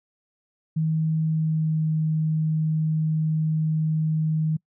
sine tone with pitch glide, 158.6 to 156.96 Hz, D#3 to D#3, +33 to +15 cents, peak -20 dBFS, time 0.76-4.57 s, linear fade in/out 10 ms, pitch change -18 cents, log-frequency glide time 1.23-1.87 s, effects noise-tail reverb RT60 0.1 s tail -26 dB re dry

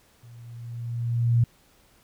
sine tone with level ramp, 118.1 Hz, A#2, 23 cents sharp, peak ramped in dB -45 to -15 dBFS, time 0.23-1.44 s, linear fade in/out 5 ms, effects pink hiss -60 dBFS RMS until 2.03 s

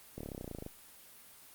slowing click train, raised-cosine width 2 ms, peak -28 dBFS, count 16, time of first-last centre 0.18-0.664 s, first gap 26 ms, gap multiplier 1.03, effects white hiss -56 dBFS RMS until 1.54 s + Opus 32 kbps

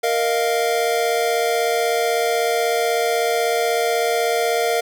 square chord, Bb suspended fourth, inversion none, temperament equal, 466.2 / 622.3 / 698.5 Hz, Bb4 / Eb5 / F5, 0 / 0 / 0 cents, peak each -21 / -26 / -22 dBFS, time 0.03-4.81 s, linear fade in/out 10 ms, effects none

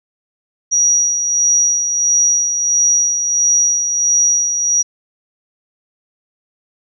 sine tone with tremolo, 5770 Hz, F#8, 44 cents flat, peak -9 dBFS, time 0.71-4.83 s, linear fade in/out 20 ms, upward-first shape sine, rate 1.5 Hz, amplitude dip 50%, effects none

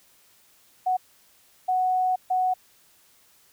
sine tone bursts at uneven times, 740 Hz, F#5, in tune, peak -20 dBFS, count 3, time 0.86-0.97 / 1.68-2.16 / 2.3-2.54 s, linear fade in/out 10 ms, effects white hiss -59 dBFS RMS until 3.52 s

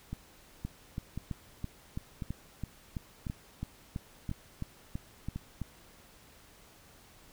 two click trains, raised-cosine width 5 ms, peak -24 / -23 dBFS, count 6 / 16, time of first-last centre 0.13-5.36 / 0.65-5.617 s, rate 0.956 / 3.02 Hz, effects pink hiss -58 dBFS RMS until 7.32 s

